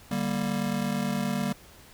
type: chord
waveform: square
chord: G minor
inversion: second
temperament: just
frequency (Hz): 147 / 196 / 235.2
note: D3 / G3 / Bb3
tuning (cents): +2 / 0 / +16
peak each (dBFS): -35 / -30 / -31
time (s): 0.11-1.53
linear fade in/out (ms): 5
effects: pink hiss -52 dBFS RMS until 1.93 s